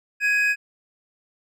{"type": "tone pair together", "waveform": "triangle", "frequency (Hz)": [1661.2, 2515], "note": ["G#6", "D#7"], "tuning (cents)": [0, 18], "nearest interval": "perfect fifth", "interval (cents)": 718, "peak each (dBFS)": -19, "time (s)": [0.2, 0.56], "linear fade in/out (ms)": 50, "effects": []}